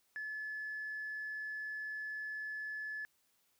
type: tone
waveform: sine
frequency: 1722 Hz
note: A6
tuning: 38 cents flat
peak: -38 dBFS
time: 0.16-3.05 s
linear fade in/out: 0 ms
effects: tanh soft clip ceiling -35 dBFS + white hiss -75 dBFS RMS until 3.59 s